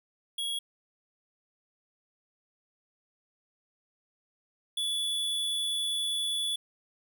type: tone pair in turn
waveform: square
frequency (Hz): 3322 / 3435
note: G#7 / A7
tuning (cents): 0 / -42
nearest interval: minor second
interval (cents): 58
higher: second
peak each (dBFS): -31 / -29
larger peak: second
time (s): 0.38-0.59 / 4.77-6.56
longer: second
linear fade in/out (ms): 5
effects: none